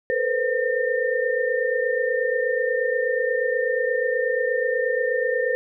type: tone cluster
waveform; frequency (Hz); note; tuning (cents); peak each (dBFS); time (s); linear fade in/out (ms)
sine; 445.3 / 491.7 / 520 / 1811; A4 / B4 / C5 / A6; +21 / -8 / -11 / +49; -28 / -24 / -25 / -26; 0.1-5.55; 0
effects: none